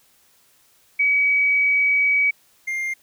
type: tone pair in turn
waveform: sine / triangle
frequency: 2272 / 2111 Hz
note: C#7 / C7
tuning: +42 / +15 cents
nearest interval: minor second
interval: 127 cents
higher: first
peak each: -15 / -21 dBFS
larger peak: first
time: 0.99-2.31 / 2.67-2.94 s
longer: first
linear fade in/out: 10 ms
effects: white hiss -58 dBFS RMS until 3.02 s